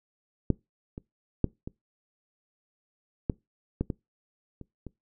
clicks, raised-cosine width 3 ms, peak -9 / -25 / -9 / -23 / -12 / -14 / -17 / -29 / -26 dBFS, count 9, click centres 0.503 / 0.979 / 1.443 / 1.675 / 3.298 / 3.81 / 3.902 / 4.613 / 4.867 s, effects noise-tail reverb RT60 0.2 s tail -23 dB re dry

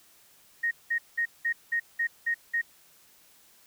sine tone bursts, 1864.7 Hz, A#6, in tune, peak -24 dBFS, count 8, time 0.63-2.616 s, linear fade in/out 10 ms, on 82 ms, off 190 ms, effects white hiss -59 dBFS RMS until 3.66 s

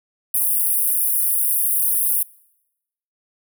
pink high-pass noise, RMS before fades -19 dBFS, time 0.34-2.23 s, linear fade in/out 5 ms, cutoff 9500 Hz, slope 96 dB/octave, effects noise-tail reverb RT60 0.9 s tail -24 dB re dry

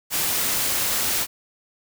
white noise, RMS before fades -23 dBFS, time 0.1-1.27 s, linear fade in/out 50 ms, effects none

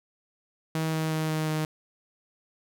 sawtooth tone with pitch steps, 159.5 / 158.49 / 157.49 / 156.49 / 155.5 Hz, D#3 / D#3 / D#3 / D#3 / D#3, +43 / +32 / +21 / +10 / -1 cents, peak -22 dBFS, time 0.75-1.65 s, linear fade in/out 2 ms, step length 180 ms, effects none

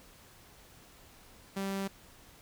sawtooth tone, 195.2 Hz, G3, 7 cents flat, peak -29 dBFS, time 1.56-1.88 s, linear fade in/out 10 ms, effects pink hiss -57 dBFS RMS until 2.41 s

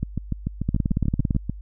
two click trains, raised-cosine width 5 ms, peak -9 / -12 dBFS, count 13 / 11, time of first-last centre 0.69-1.364 / 0.03-1.496 s, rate 17.8 / 6.82 Hz, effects added 50 Hz sine -35 dBFS peak until 1.61 s

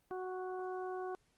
harmonic tone, 370 Hz, F#4, in tune, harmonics 1 / 2 / 3 / 4, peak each -40 / -44 / -49 / -53 dBFS, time 0.11-1.15 s, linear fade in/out 0 ms, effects pink hiss -75 dBFS RMS until 1.37 s + Opus 24 kbps

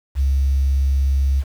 sine tone, 68.1 Hz, C#2, 30 cents flat, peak -13 dBFS, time 0.15-1.44 s, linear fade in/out 50 ms, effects tanh soft clip ceiling -10 dBFS + 7-bit

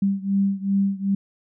sine beating tone pair, 196 / 198.6 Hz, G3 / G3, 0 / +23 cents, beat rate 2.6 Hz, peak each -21 / -23 dBFS, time 0.02-1.15 s, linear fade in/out 5 ms, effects none

